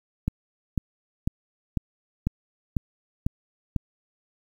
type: click train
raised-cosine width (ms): 5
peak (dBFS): -11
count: 8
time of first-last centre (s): 0.28-3.763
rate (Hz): 2.01
effects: 8-bit